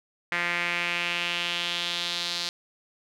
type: tone with band-pass filter sweep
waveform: sawtooth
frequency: 173.6 Hz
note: F3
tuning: 10 cents flat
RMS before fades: -29 dBFS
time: 0.32-2.49 s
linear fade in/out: 0 ms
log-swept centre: 2000 to 4300 Hz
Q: 3.1
effects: none